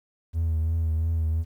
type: tone with vibrato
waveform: triangle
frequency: 81 Hz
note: E2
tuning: 30 cents flat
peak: -19 dBFS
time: 0.33-1.45 s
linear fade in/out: 50 ms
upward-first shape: triangle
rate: 2.9 Hz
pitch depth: 45 cents each way
effects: tanh soft clip ceiling -17 dBFS + 10-bit